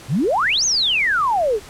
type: exponential two-way sweep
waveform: sine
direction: up then down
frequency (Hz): 110 to 6645 to 386.3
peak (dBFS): -15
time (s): 0.08-1.6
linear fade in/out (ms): 50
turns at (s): 0.65
effects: pink hiss -40 dBFS RMS until 1.69 s + low-pass 11000 Hz 12 dB/octave